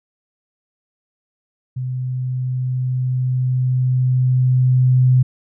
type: tone with level ramp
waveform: sine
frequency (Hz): 127.6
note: C3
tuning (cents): -43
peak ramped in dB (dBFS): -21 to -9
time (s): 1.76-5.23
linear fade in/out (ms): 10
effects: none